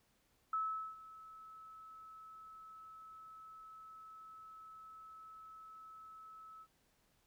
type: tone with ADSR envelope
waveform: sine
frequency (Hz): 1300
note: E6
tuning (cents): -24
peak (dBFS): -33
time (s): 0.53-6.67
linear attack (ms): 4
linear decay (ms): 420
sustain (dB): -19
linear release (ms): 55
effects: pink hiss -75 dBFS RMS until 7.26 s